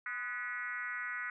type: tone with frequency modulation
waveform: sine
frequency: 1709 Hz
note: G#6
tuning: 49 cents sharp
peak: -36 dBFS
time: 0.06-1.3 s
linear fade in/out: 2 ms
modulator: 230 Hz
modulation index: 1.9
effects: none